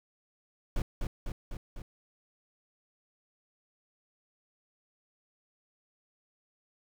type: noise with echo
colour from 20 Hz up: brown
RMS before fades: -29 dBFS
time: 0.76-0.82 s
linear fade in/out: 2 ms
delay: 250 ms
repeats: 4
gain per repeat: -3 dB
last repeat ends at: 1.82 s
effects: none